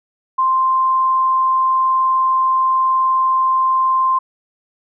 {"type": "tone", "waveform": "sine", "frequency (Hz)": 1046.5, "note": "C6", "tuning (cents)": 0, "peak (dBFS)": -12, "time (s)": [0.38, 4.19], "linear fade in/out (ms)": 10, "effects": []}